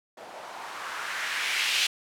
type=noise with low-pass filter sweep; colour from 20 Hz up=violet; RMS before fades=-31 dBFS; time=0.17-1.87 s; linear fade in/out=5 ms; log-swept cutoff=600 to 3100 Hz; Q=1.9; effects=none